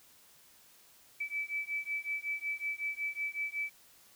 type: beating tone pair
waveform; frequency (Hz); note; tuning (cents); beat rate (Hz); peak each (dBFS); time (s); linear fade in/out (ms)
sine; 2304 / 2309.4; D7 / D7; -34 / -30; 5.4; -37 / -37; 1.2-3.7; 10
effects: white hiss -61 dBFS RMS until 4.15 s